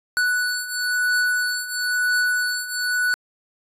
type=beating tone pair; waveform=square; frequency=1480 / 1481 Hz; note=F#6 / F#6; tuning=0 / +1 cents; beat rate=1 Hz; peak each=-26 / -22 dBFS; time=0.17-3.14 s; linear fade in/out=0 ms; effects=resampled to 32000 Hz